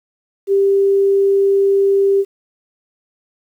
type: tone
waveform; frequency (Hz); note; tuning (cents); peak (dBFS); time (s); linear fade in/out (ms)
sine; 394.4; G4; +11; -10; 0.47-2.25; 50
effects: 8-bit